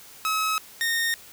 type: tone pair in turn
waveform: sawtooth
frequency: 1283 / 1843.5 Hz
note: E6 / A#6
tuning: -47 / -20 cents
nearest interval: tritone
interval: 627 cents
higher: second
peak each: -19 dBFS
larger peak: neither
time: 0.25-0.58 / 0.81-1.14 s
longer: neither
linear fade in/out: 0 ms
effects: white hiss -47 dBFS RMS until 1.32 s